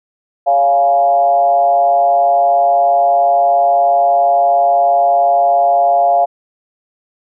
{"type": "tone with frequency modulation", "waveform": "sine", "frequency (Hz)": 698.5, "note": "F5", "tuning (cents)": 0, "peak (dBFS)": -8, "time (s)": [0.46, 6.26], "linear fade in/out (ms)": 20, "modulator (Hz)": 137, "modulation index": 0.71, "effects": []}